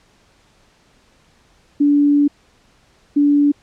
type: tone pair in turn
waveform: sine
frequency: 289 / 289 Hz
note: D4 / D4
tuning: -28 / -28 cents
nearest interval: unison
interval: 0 cents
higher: neither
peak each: -10 dBFS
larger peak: neither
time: 1.8-2.28 / 3.16-3.52 s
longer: first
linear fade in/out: 10 ms
effects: pink hiss -55 dBFS RMS until 3.62 s + low-pass 7000 Hz 12 dB/octave